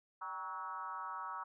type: tone with frequency modulation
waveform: sine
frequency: 1121 Hz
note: C#6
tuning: 19 cents sharp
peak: -40 dBFS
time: 0.21-1.44 s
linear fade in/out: 10 ms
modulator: 175 Hz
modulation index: 1.5
effects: none